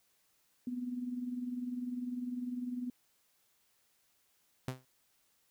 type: tone with tremolo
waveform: sine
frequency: 246.9 Hz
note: B3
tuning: in tune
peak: -33 dBFS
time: 0.67-2.9 s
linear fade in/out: 2 ms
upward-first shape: sine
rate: 20 Hz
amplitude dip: 60%
type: tone with exponential decay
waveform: sawtooth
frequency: 128.9 Hz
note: C3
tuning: 26 cents flat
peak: -28 dBFS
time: 4.68-4.85 s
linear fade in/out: 2 ms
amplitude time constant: 35 ms
effects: white hiss -73 dBFS RMS until 5.5 s